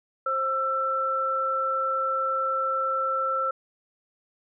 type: tone pair together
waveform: sine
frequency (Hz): 530 / 1335.5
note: C5 / E6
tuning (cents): +22 / +22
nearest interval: octave + major third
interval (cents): 1600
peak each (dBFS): -30 / -24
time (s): 0.26-3.51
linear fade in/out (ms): 5
effects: none